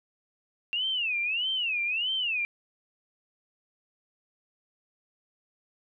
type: tone with vibrato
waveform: sine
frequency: 2722 Hz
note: F7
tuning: 45 cents flat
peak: -26 dBFS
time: 0.73-2.45 s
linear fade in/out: 0 ms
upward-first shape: sine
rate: 1.6 Hz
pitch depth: 240 cents each way
effects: none